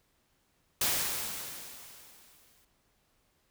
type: noise with exponential decay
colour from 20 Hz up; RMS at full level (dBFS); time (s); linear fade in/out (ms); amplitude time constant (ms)
white; -27; 0.81-2.65; 5; 400
effects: pink hiss -72 dBFS RMS until 3.5 s